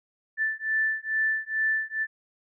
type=beating tone pair; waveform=sine; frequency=1760 / 1762.3 Hz; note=A6 / A6; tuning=0 / +2 cents; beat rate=2.3 Hz; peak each=-27 dBFS; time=0.37-2.07 s; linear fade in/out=50 ms; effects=none